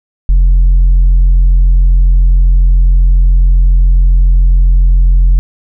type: tone with tanh clipping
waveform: triangle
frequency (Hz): 43.65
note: F1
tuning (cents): 0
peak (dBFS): -4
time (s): 0.29-5.39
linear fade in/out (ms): 0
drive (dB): 7
effects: none